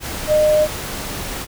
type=tone in noise; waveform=sine; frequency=610 Hz; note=D#5; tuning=34 cents flat; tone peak=-11 dBFS; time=0.27-0.68 s; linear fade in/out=50 ms; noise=pink; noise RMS=-27 dBFS; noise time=0-1.47 s; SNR=+13 dB; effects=none